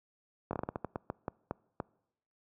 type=slowing click train; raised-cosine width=1 ms; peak=-20 dBFS; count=13; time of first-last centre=0.51-1.802 s; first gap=21 ms; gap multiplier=1.27; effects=noise-tail reverb RT60 0.8 s tail -25 dB re dry + high-pass 80 Hz 12 dB/octave